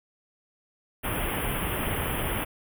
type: band-stop noise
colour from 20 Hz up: pink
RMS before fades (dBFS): -29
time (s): 1.03-2.45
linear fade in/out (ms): 20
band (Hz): 3300 to 9300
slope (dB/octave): 96
effects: none